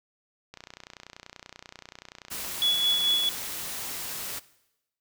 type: click train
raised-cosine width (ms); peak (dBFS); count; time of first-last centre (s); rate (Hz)
0.2; -25; 83; 0.54-3.237; 30.4
type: noise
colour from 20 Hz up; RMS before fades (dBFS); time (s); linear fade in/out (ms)
white; -35; 2.3-4.4; 20
type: tone with tremolo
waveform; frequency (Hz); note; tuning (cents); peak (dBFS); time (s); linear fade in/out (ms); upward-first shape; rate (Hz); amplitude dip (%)
sine; 3392; G#7; +36; -20; 2.62-3.29; 0; sine; 4.6; 40
effects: noise-tail reverb RT60 0.9 s tail -19 dB re dry